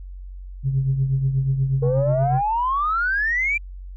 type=tone with tremolo; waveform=sine; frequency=134.3 Hz; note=C3; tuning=46 cents sharp; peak=-14 dBFS; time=0.63-2.42 s; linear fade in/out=50 ms; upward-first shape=triangle; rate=8.3 Hz; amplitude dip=65%
type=exponential sweep; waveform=sine; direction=up; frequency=466.2 to 2393 Hz; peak=-18 dBFS; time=1.82-3.58 s; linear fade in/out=10 ms
effects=tanh soft clip ceiling -12 dBFS + added 46 Hz sine -33 dBFS peak until 3.96 s